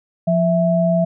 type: tone pair together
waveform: sine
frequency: 174.28 / 658 Hz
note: F3 / E5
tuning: -3 / -3 cents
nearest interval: octave + major seventh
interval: 2300 cents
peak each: -16 dBFS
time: 0.27-1.05 s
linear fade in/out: 10 ms
effects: none